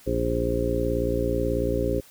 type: harmonic tone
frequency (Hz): 58.3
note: A#1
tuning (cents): +1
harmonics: 1 / 2 / 3 / 4 / 5 / 6 / 7 / 9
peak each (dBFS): -29 / -31 / -36 / -35 / -30 / -33 / -28 / -28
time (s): 0.06-2.01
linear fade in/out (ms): 20
effects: white hiss -52 dBFS RMS until 2.1 s